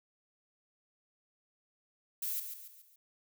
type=noise with echo; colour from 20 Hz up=violet; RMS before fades=-36 dBFS; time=2.22-2.4 s; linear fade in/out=5 ms; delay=140 ms; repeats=4; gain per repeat=-7 dB; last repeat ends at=2.96 s; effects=none